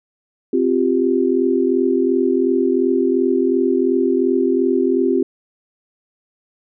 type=chord; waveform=sine; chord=C suspended fourth; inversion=none; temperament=equal; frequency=261.6 / 349.2 / 392 Hz; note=C4 / F4 / G4; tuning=0 / 0 / 0 cents; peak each=-18 dBFS; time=0.53-5.23 s; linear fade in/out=5 ms; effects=none